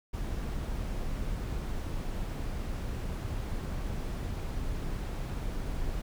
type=noise; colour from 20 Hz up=brown; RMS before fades=-34 dBFS; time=0.13-6.02 s; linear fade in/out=10 ms; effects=none